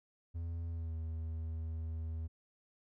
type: tone with pitch glide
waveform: triangle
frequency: 83.7 to 80.71 Hz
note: E2 to E2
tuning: +27 to -36 cents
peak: -35 dBFS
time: 0.34-2.28 s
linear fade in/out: 20 ms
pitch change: -63 cents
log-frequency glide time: 0.69-0.95 s
effects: none